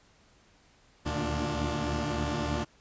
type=tone cluster; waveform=15% pulse; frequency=72.4 / 75.8 / 116.3 / 294.3 / 353.3 Hz; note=D2 / D#2 / A#2 / D4 / F4; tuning=-24 / -45 / -4 / +4 / +20 cents; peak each=-30 / -27 / -31 / -28 / -33 dBFS; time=1.05-2.65 s; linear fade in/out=20 ms; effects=pink hiss -62 dBFS RMS until 2.8 s + resampled to 16000 Hz